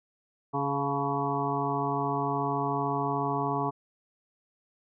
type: harmonic tone with a mistuned harmonic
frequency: 140.2 Hz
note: C#3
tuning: 20 cents sharp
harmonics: 1 / 2 / 3 / 5 / 6 / 7 / 8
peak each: -34 / -34 / -34 / -34 / -34 / -34 / -34 dBFS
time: 0.53-3.71 s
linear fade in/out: 20 ms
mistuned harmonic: 6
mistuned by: +47 cents
effects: none